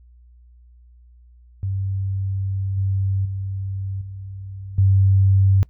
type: tone with level steps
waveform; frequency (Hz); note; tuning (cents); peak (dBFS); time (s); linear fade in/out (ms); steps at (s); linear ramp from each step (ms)
sine; 96.9; G2; -20; -21 / -18 / -24 / -31 / -12; 1.63-5.63; 0; 2.77 / 3.25 / 4.01 / 4.78; 5
effects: noise-tail reverb RT60 0.1 s tail -22 dB re dry + added 60 Hz sine -46 dBFS peak until 5.69 s